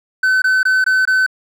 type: tone bursts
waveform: triangle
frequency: 1520 Hz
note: F#6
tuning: 46 cents sharp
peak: -9 dBFS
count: 5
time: 0.23-1.264 s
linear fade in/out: 5 ms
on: 190 ms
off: 21 ms
effects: none